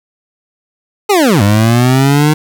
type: linear two-way sweep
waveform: 25% pulse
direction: down then up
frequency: 430 to 99.2 to 154.8 Hz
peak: -3 dBFS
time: 1.09-2.34 s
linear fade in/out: 10 ms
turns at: 1.42 s
effects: 7-bit